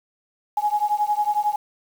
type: beating tone pair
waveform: sine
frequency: 830.6 / 841.6 Hz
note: G#5 / G#5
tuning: 0 / +23 cents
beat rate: 11 Hz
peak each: -22 dBFS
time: 0.57-1.56 s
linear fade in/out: 5 ms
effects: 7-bit